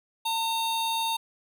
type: tone pair together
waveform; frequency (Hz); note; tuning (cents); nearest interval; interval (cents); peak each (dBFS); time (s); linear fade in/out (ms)
square; 907 / 3688; A#5 / A#7; -48 / -19; 2 octaves; 2429; -28 / -31; 0.25-1.17; 10
effects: none